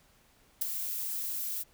violet noise with ADSR envelope, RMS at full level -26 dBFS, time 0.61-1.64 s, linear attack 11 ms, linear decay 7 ms, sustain -9 dB, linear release 27 ms, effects pink hiss -64 dBFS RMS until 1.73 s

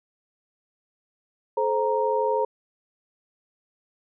sine tone cluster, 430.5 / 523 / 933 Hz, A4 / C5 / A#5, -38 / -1 / +1 cents, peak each -25 dBFS, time 1.57-2.45 s, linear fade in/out 5 ms, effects none

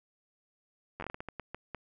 slowing click train, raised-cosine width 0.5 ms, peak -24 dBFS, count 12, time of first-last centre 1-1.747 s, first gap 10 ms, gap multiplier 1.35, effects none

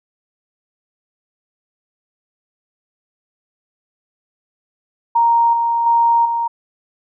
sine tone with level steps, 932.3 Hz, A#5, in tune, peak -10 / -14 / -10 / -16 dBFS, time 5.15-6.48 s, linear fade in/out 10 ms, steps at 5.53 / 5.86 / 6.25 s, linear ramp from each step 5 ms, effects none

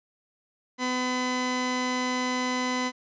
sawtooth tone pair together, 252 / 1008 Hz, B3 / B5, +35 / +35 cents, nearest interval 2 octaves, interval 2400 cents, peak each -24 dBFS, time 0.78-2.92 s, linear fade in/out 50 ms, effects resampled to 16000 Hz

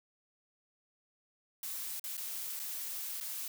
blue noise with dropouts, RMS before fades -40 dBFS, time 1.63-3.48 s, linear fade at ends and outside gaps 2 ms, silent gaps 1.996-2.04 / 2.169-2.177 / 2.594-2.598 / 3.202-3.209 s, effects none

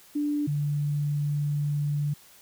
sine tone pair in turn, 293.7 / 146.17 Hz, D4 / D3, 0 / -8 cents, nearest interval octave, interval 1208 cents, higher first, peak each -24 dBFS, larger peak neither, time 0.15-0.47 / 0.47-2.14 s, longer second, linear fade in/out 10 ms, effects white hiss -54 dBFS RMS until 2.41 s

